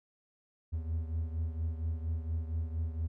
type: beating tone pair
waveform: triangle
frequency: 79.8 / 84.1 Hz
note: D#2 / E2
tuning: +44 / +35 cents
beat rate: 4.3 Hz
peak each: -31 / -37 dBFS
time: 0.72-3.08 s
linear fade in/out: 20 ms
effects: none